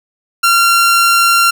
sawtooth tone, 1376 Hz, F6, 26 cents flat, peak -4 dBFS, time 0.43-1.51 s, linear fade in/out 10 ms, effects none

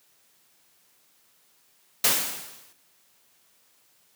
white noise with exponential decay, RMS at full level -18 dBFS, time 2.04-2.73 s, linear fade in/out 5 ms, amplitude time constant 150 ms, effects white hiss -63 dBFS RMS until 4.15 s + high-pass 100 Hz 12 dB/octave

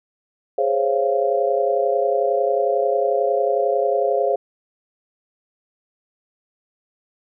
sine chord, Db major seventh, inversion second, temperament equal with one note detuned, 415.3 / 523.3 / 554.4 / 690.4 Hz, Ab4 / C5 / Db5 / F5, 0 / 0 / 0 / -20 cents, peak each -22 dBFS, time 0.58-4.36 s, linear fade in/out 5 ms, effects none

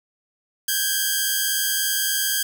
5% pulse tone pair together, 1564 / 1647.4 Hz, G6 / G#6, -4 / -14 cents, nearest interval minor second, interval 90 cents, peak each -12 dBFS, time 0.68-2.43 s, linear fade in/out 5 ms, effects none

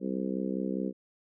harmonic tone, 64.9 Hz, C2, 13 cents flat, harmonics 3 / 4 / 5 / 6 / 7 / 8, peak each -33 / -35 / -37 / -39 / -40 / -41 dBFS, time 0-0.93 s, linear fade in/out 50 ms, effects none

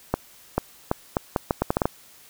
accelerating click train, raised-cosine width 1 ms, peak -6 dBFS, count 11, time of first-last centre 0.14-1.855 s, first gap 440 ms, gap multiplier 0.76, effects white hiss -51 dBFS RMS until 2.29 s

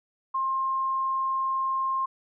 sine tone, 1062 Hz, C6, 25 cents sharp, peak -24 dBFS, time 0.34-2.06 s, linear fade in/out 10 ms, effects none

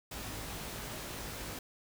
pink noise with comb filter, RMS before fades -42 dBFS, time 0.11-1.59 s, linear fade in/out 5 ms, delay 19 ms, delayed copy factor +0.6, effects none

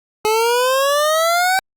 25% pulse exponential sweep, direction up, 424.9 to 771 Hz, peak -10 dBFS, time 0.25-1.59 s, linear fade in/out 0 ms, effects Opus 48 kbps

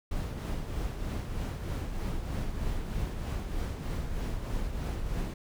brown noise with tremolo, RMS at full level -31 dBFS, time 0.11-5.34 s, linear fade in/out 5 ms, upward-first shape triangle, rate 3.2 Hz, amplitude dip 50%, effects none

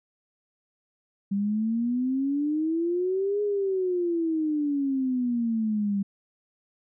sine exponential two-way sweep, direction up then down, 196 to 417 to 196 Hz, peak -23 dBFS, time 1.31-6.03 s, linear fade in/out 10 ms, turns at 3.42 s, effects none

